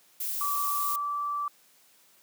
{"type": "noise", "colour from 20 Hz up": "violet", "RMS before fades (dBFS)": -32, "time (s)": [0.2, 0.96], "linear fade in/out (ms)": 5}
{"type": "tone with pitch glide", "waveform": "sine", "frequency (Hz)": [1155, 1163], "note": ["D6", "D6"], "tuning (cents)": [-29, -17], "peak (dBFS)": -28, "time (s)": [0.41, 1.48], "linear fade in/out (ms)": 2, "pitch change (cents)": 12, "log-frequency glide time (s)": [0.61, 1.21]}
{"effects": ["white hiss -61 dBFS RMS until 2.22 s", "high-pass 150 Hz 12 dB/octave"]}